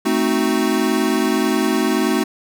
square chord, A diminished seventh, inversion none, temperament equal, 220 / 261.6 / 311.1 / 370 Hz, A3 / C4 / Eb4 / Gb4, 0 / 0 / 0 / 0 cents, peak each -22 dBFS, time 0.05-2.24 s, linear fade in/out 10 ms, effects none

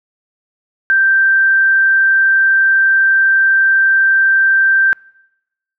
sine tone, 1568 Hz, G6, in tune, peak -8 dBFS, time 0.9-4.93 s, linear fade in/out 0 ms, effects noise-tail reverb RT60 0.9 s tail -26 dB re dry

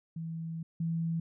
sine tone pair in turn, 163.6 / 165.21 Hz, E3 / E3, -13 / +4 cents, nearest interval unison, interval 17 cents, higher second, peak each -35 / -29 dBFS, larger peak second, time 0.16-0.63 / 0.8-1.2 s, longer first, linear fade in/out 5 ms, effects none

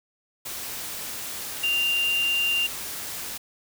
sine tone in noise, 2788 Hz, F7, 4 cents flat, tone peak -21 dBFS, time 1.63-2.67 s, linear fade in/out 10 ms, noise white, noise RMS -34 dBFS, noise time 0.45-3.38 s, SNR +10 dB, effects none

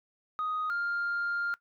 sine tone pair in turn, 1248 / 1400.8 Hz, D#6 / F6, +5 / +5 cents, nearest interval major second, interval 200 cents, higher second, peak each -28 / -27 dBFS, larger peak second, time 0.39-0.7 / 0.7-1.54 s, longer second, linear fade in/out 0 ms, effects noise-tail reverb RT60 0.1 s tail -20 dB re dry + tanh soft clip ceiling -26 dBFS

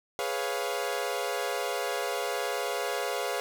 sawtooth chord, C# dominant seventh, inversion second, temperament equal, 415.3 / 493.9 / 554.4 / 698.5 Hz, G#4 / B4 / C#5 / E#5, 0 / 0 / 0 / 0 cents, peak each -31 dBFS, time 0.19-3.4 s, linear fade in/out 0 ms, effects none

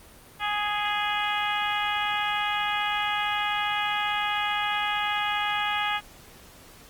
harmonic tone, 415.3 Hz, G#4, in tune, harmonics 2 / 3 / 4 / 5 / 6 / 7 / 8, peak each -29 / -31 / -32 / -33 / -34 / -34 / -35 dBFS, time 0.39-6.01 s, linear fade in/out 50 ms, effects pink hiss -50 dBFS RMS until 6.89 s + Opus 32 kbps

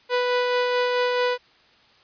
sawtooth tone with tremolo, 493.9 Hz, B4, in tune, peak -15 dBFS, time 0.09-1.38 s, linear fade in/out 50 ms, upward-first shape sine, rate 4.6 Hz, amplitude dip 25%, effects white hiss -56 dBFS RMS until 2.03 s + resampled to 11025 Hz

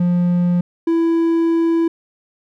triangle tone pair in turn, 176.2 / 331.8 Hz, F3 / E4, +16 / +11 cents, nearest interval major seventh, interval 1095 cents, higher second, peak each -11 dBFS, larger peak neither, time 0-0.61 / 0.87-1.88 s, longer second, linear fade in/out 5 ms, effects none

